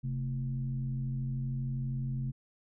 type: tone with frequency modulation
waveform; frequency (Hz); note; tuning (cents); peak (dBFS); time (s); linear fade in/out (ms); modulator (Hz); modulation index
sine; 132.2; C3; +18; -31; 0.03-2.32; 20; 92.6; 0.61
effects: none